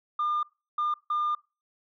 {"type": "tone bursts at uneven times", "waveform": "sine", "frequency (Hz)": 1205, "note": "D6", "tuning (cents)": 44, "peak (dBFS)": -23, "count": 3, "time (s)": [[0.19, 0.43], [0.78, 0.94], [1.1, 1.35]], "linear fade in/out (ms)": 5, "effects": ["noise-tail reverb RT60 0.3 s tail -24 dB re dry", "tanh soft clip ceiling -22 dBFS"]}